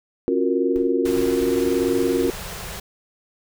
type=chord; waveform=sine; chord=Gb major seventh; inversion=second; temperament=equal with one note detuned; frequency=272.6 / 349.2 / 370 / 466.2 Hz; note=Db4 / F4 / Gb4 / Bb4; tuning=-29 / 0 / 0 / 0 cents; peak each=-23 dBFS; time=0.28-2.3 s; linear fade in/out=0 ms
type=noise with exponential decay; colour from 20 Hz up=brown; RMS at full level=-36 dBFS; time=0.76-1.07 s; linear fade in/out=0 ms; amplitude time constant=67 ms
type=band-stop noise; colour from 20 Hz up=pink; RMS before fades=-33 dBFS; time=1.05-2.8 s; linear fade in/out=5 ms; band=210 to 350 Hz; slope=96 dB/octave
effects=none